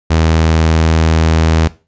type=tone; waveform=sawtooth; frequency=80.5 Hz; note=E2; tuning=41 cents flat; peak=-5 dBFS; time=0.1-1.68 s; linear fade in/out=10 ms; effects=noise-tail reverb RT60 0.3 s tail -17 dB re dry + resampled to 16000 Hz